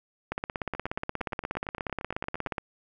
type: two click trains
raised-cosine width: 0.5 ms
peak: -22 / -15 dBFS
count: 16 / 39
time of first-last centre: 0.75-2.47 / 0.32-2.582 s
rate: 8.72 / 16.8 Hz
effects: none